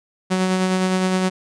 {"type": "tone with tremolo", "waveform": "sawtooth", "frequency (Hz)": 186.1, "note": "F#3", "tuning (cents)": 10, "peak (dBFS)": -12, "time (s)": [0.3, 1.3], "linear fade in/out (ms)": 20, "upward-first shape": "sine", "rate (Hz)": 9.7, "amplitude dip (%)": 30, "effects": ["resampled to 22050 Hz"]}